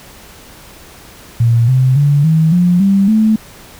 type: tone with pitch steps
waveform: sine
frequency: 116.8 / 129.6 / 143.8 / 159.55 / 177.04 / 196.43 / 218 Hz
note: A#2 / C3 / D3 / D#3 / F3 / G3 / A3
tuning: +4 / -16 / -36 / +44 / +24 / +4 / -16 cents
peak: -7 dBFS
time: 1.4-3.36 s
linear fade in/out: 5 ms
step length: 280 ms
effects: pink hiss -38 dBFS RMS until 3.79 s